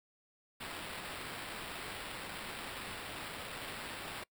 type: noise with sample-and-hold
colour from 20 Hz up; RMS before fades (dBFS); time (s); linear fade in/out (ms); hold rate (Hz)
white; -44; 0.6-4.24; 10; 6300
effects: noise-tail reverb RT60 0.1 s tail -24 dB re dry